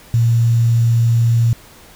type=tone with quantisation; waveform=sine; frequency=116.54 Hz; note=A#2; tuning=in tune; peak=-10 dBFS; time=0.14-1.53 s; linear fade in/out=0 ms; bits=6; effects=pink hiss -43 dBFS RMS until 1.95 s